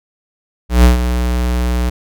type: tone with ADSR envelope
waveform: square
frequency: 61 Hz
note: B1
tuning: 21 cents flat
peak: -4 dBFS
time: 0.69-1.9 s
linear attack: 150 ms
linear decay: 130 ms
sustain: -10 dB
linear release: 10 ms
effects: none